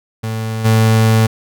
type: tone with level steps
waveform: 35% pulse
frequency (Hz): 111.1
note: A2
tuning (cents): +17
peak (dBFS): -17 / -7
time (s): 0.23-1.27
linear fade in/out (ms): 10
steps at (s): 0.64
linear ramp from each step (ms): 20
effects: none